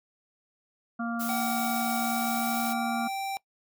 harmonic tone, 233.1 Hz, A#3, in tune, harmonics 1 / 3 / 5 / 6, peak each -30 / -37 / -39 / -37 dBFS, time 0.99-3.08 s, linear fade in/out 10 ms
blue noise, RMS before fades -36 dBFS, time 1.19-2.74 s, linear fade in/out 20 ms
square tone with pitch glide, 760 to 781.8 Hz, F#5 to G5, +46 to -5 cents, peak -31 dBFS, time 1.29-3.37 s, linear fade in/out 0 ms, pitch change +49 cents, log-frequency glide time 1.88-3.22 s
effects noise-tail reverb RT60 0.1 s tail -21 dB re dry

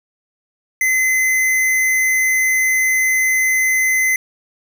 square tone, 2045 Hz, C7, 40 cents flat, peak -14 dBFS, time 0.81-4.16 s, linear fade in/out 2 ms, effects none

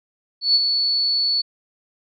sine tone with ADSR envelope, 4435 Hz, C#8, in tune, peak -11 dBFS, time 0.41-1.42 s, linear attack 140 ms, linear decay 33 ms, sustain -6 dB, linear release 15 ms, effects none

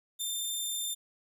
15% pulse tone, 3589 Hz, A7, 34 cents sharp, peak -25 dBFS, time 0.19-0.95 s, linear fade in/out 20 ms, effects none

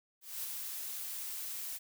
blue noise with ADSR envelope, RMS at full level -38 dBFS, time 0.21-1.79 s, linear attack 230 ms, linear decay 13 ms, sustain -3 dB, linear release 27 ms, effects none

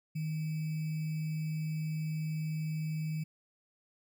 sine tone with sample-and-hold, 156.6 Hz, D#3, 11 cents sharp, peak -32 dBFS, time 0.15-3.24 s, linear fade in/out 10 ms, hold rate 2450 Hz, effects none

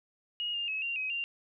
sine tone with pitch steps, 2877 / 2810 / 2572 / 2770 / 2535 / 2779 Hz, F#7 / F7 / E7 / F7 / D#7 / F7, -49 / +10 / -43 / -15 / +32 / -9 cents, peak -31 dBFS, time 0.4-1.24 s, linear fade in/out 0 ms, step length 140 ms, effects none

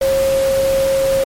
sine tone in noise, 540 Hz, C#5, 45 cents flat, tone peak -12 dBFS, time 0.01-1.24 s, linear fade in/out 5 ms, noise pink, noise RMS -26 dBFS, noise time 0.01-1.24 s, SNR +11 dB, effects MP3 64 kbps

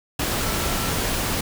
sine tone in noise, 1341 Hz, E6, 29 cents sharp, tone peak -35 dBFS, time 0.42-0.91 s, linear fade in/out 5 ms, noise pink, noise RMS -24 dBFS, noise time 0.19-1.41 s, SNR -14 dB, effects none

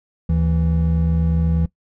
triangle tone pair together, 76.44 / 164.81 Hz, D#2 / E3, -30 / 0 cents, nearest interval octave + minor second, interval 1330 cents, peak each -16 dBFS, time 0.29-1.66 s, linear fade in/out 5 ms, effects noise-tail reverb RT60 0.1 s tail -20 dB re dry

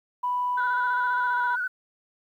sine tone with pitch glide, 987.8 to 977 Hz, B5 to B5, 0 to -19 cents, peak -23 dBFS, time 0.23-1.56 s, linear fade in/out 10 ms, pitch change -19 cents, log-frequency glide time 1.22-1.4 s
sine tone with vibrato, 1480 Hz, F#6, in tune, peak -25 dBFS, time 0.57-1.68 s, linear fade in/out 10 ms, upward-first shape square, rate 15 Hz, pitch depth 40 cents each way
effects tanh soft clip ceiling -16 dBFS + 10-bit

